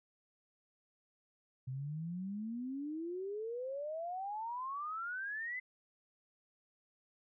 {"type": "exponential sweep", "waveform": "sine", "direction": "up", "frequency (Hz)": [126.3, 2055], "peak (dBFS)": -38, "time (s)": [1.67, 5.6], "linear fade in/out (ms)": 10, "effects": []}